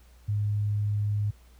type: tone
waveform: sine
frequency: 103.83 Hz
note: G#2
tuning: in tune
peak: -24 dBFS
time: 0.28-1.31 s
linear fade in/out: 10 ms
effects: added 60 Hz sine -52 dBFS peak until 1.59 s + pink hiss -62 dBFS RMS until 1.59 s